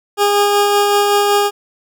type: tone with tremolo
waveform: 20% pulse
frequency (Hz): 408.4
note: G#4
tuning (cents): -29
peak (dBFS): -5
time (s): 0.17-1.51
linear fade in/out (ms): 50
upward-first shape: sine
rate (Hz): 5.3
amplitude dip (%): 25
effects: none